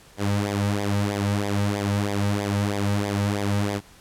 sawtooth tone with flanger, 101.5 Hz, G#2, 39 cents flat, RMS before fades -24 dBFS, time 0.17-3.81 s, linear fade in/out 50 ms, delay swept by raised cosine 0.7 to 2.9 ms, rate 3.1 Hz, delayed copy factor -0.75, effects pink hiss -51 dBFS RMS until 4 s + low-pass 12000 Hz 12 dB/octave

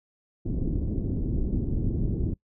pink low-pass noise, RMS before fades -27 dBFS, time 0.45-2.34 s, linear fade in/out 10 ms, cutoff 330 Hz, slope 24 dB/octave, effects noise-tail reverb RT60 0.1 s tail -22 dB re dry

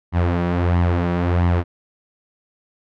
sawtooth tone with flanger, 87.31 Hz, F2, in tune, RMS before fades -18 dBFS, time 0.12-1.64 s, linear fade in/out 50 ms, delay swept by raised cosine 0.98 to 5.28 ms, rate 1.5 Hz, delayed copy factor +0.55, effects low-pass 2000 Hz 12 dB/octave

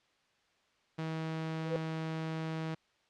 sawtooth tone, 160.2 Hz, E3, 49 cents flat, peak -31 dBFS, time 0.98-2.75 s, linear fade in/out 10 ms
sine tone with exponential growth, 496.6 Hz, B4, 9 cents sharp, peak -26 dBFS, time 1.58-1.76 s, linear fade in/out 0 ms, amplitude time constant 37 ms
effects white hiss -71 dBFS RMS until 3.09 s + low-pass 4000 Hz 12 dB/octave

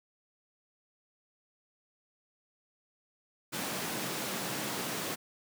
pink high-pass noise, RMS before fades -36 dBFS, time 3.52-5.16 s, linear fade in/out 20 ms, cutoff 150 Hz, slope 24 dB/octave, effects none

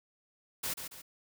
white noise with echo, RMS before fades -35 dBFS, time 0.63-0.74 s, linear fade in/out 10 ms, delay 140 ms, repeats 2, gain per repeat -7 dB, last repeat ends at 1.02 s, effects none

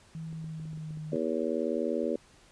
sine tone with pitch glide, 161.2 to 154.63 Hz, E3 to D#3, -38 to -10 cents, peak -36 dBFS, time 0.15-1.16 s, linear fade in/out 0 ms, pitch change -72 cents, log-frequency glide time 0.28-0.99 s
clicks, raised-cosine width 3 ms, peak -37 dBFS, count 8, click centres 0.328 / 0.443 / 0.599 / 0.655 / 0.732 / 0.775 / 0.907 / 0.973 s
harmonic tone, 80.2 Hz, E2, 47 cents flat, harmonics 3 / 4 / 5 / 6 / 7, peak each -34 / -34 / -34 / -34 / -34 dBFS, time 1.12-2.16 s, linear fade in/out 5 ms
effects pink hiss -59 dBFS RMS until 2.51 s + resampled to 22050 Hz

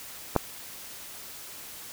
clicks, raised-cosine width 1 ms, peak -23 / -6 dBFS, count 2, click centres 0.354 / 0.363 s, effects white hiss -43 dBFS RMS until 1.92 s

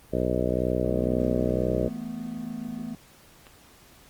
harmonic tone, 62 Hz, B1, 7 cents sharp, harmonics 1 / 2 / 3 / 4 / 5 / 6 / 7 / 8 / 9 / 10, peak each -32 / -32 / -32 / -32 / -32 / -32 / -32 / -32 / -32 / -32 dBFS, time 0.12-1.89 s, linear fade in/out 20 ms
triangle chord, E suspended fourth, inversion none, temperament equal, 164.81 / 220 / 246.9 Hz, E3 / A3 / B3, 0 / 0 / 0 cents, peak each -39 / -33 / -33 dBFS, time 0.84-2.95 s, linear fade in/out 2 ms
click, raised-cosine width 0.3 ms, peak -30 dBFS, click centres 3.468 s
effects pink hiss -54 dBFS RMS until 4.09 s + Opus 32 kbps

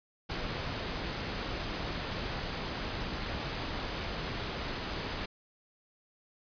pink noise, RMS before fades -36 dBFS, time 0.29-5.26 s, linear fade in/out 10 ms, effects resampled to 11025 Hz

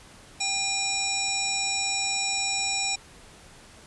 harmonic tone with a mistuned harmonic, 784 Hz, G5, in tune, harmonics 1 / 3 / 5 / 7 / 9 / 10, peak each -35 / -30 / -33 / -31 / -34 / -31 dBFS, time 0.4-2.96 s, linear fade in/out 10 ms, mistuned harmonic 3, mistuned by +58 cents, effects pink hiss -50 dBFS RMS until 3.86 s + resampled to 24000 Hz

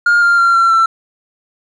triangle tone with pitch steps, 1415 / 1396.3 / 1377.9 / 1359.7 / 1341.8 Hz, F6 / F6 / F6 / F6 / E6, +22 / -1 / -24 / -47 / +30 cents, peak -5 dBFS, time 0.06-0.86 s, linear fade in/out 5 ms, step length 160 ms, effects tanh soft clip ceiling -2 dBFS + resampled to 24000 Hz

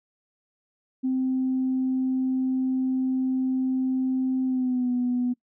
sine tone with pitch glide, 259.8 to 247.1 Hz, C4 to B3, -12 to +1 cents, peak -21 dBFS, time 1.03-5.34 s, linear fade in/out 20 ms, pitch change -87 cents, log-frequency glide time 4.45-4.91 s, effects noise-tail reverb RT60 0.1 s tail -23 dB re dry + tanh soft clip ceiling -17 dBFS

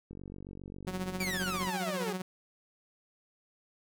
click train, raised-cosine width 3 ms, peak -32 dBFS, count 75, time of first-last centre 0.11-1.671 s, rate 47.4 Hz
sawtooth tone with tremolo, 185 Hz, F#3, in tune, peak -28 dBFS, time 0.87-2.22 s, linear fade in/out 5 ms, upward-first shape sine, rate 15 Hz, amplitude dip 65%
sawtooth exponential sweep, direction down, 2398 to 395 Hz, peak -30 dBFS, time 1.2-2.13 s, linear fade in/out 5 ms
effects none

